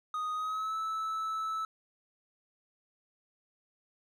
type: tone with pitch glide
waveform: triangle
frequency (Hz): 1244.5 to 1308.6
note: D#6 to E6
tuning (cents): 0 to -13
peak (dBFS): -30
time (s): 0.14-1.65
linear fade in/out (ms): 2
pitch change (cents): +87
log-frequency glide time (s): 0.34-0.75
effects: none